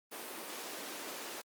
pink high-pass noise, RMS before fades -44 dBFS, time 0.11-1.42 s, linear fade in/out 20 ms, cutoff 270 Hz, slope 24 dB/octave, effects Opus 32 kbps

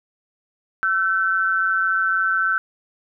sine tone pair together, 1343 / 1526.7 Hz, E6 / G6, +32 / -46 cents, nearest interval major second, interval 222 cents, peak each -21 / -19 dBFS, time 0.83-2.58 s, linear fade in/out 0 ms, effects none

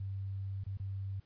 sine tone with dropouts, 97.4 Hz, G2, 11 cents flat, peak -36 dBFS, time 0-1.2 s, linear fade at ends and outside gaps 5 ms, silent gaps 0.638-0.664 / 0.773-0.798 s, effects pink hiss -71 dBFS RMS until 1.25 s + resampled to 11025 Hz

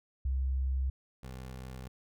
sine / 20% pulse tone pair in turn, 65.8 / 64.15 Hz, C2 / C2, +10 / -34 cents, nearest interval unison, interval 44 cents, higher first, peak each -28 / -37 dBFS, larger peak first, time 0.25-0.9 / 1.23-1.88 s, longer neither, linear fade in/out 5 ms, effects none

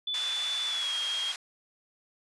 sine tone with pitch glide, 3482 to 3249 Hz, A7 to G#7, -19 to -39 cents, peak -29 dBFS, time 0.07-1.32 s, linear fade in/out 5 ms, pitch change -120 cents, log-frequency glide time 0.68-0.94 s
white band-pass noise, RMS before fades -39 dBFS, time 0.14-1.36 s, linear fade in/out 2 ms, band 970 to 5100 Hz, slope 12 dB/octave
effects resampled to 24000 Hz

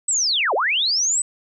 sine linear two-way sweep, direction down then up, 8200 to 371.4 to 8200 Hz, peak -17 dBFS, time 0.08-1.22 s, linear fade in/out 5 ms, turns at 0.54 s, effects none

